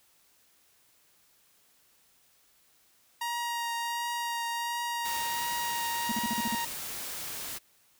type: tone with vibrato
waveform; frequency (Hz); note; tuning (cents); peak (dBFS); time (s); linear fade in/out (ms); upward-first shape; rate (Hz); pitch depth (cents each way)
sawtooth; 942; A#5; +18; -27; 3.21-6.65; 5; triangle; 1.4; 15
type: noise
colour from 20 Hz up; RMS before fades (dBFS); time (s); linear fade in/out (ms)
white; -38; 5.04-7.59; 20
type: tone bursts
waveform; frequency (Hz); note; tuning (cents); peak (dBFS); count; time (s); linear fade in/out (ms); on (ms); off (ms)
triangle; 223.7; A3; +29; -28; 7; 6.09-6.55; 2; 28; 44
effects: white hiss -65 dBFS RMS until 7.99 s